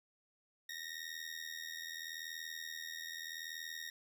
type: ring-modulated tone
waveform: 20% pulse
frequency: 1864.7 Hz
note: A#6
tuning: in tune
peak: -35 dBFS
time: 0.69-3.9 s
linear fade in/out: 2 ms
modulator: 40.4 Hz
effects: none